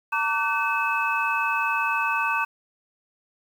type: tone cluster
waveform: sine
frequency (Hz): 910 / 1154 / 1515 / 2592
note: A#5 / D6 / F#6 / E7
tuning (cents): -42 / -31 / +40 / -30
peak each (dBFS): -27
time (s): 0.12-2.45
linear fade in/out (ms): 10
effects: 8-bit